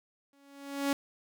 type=tone with exponential growth; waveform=sawtooth; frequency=279.6 Hz; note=C#4; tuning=15 cents sharp; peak=-21 dBFS; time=0.33-0.93 s; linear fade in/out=2 ms; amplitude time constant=130 ms; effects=none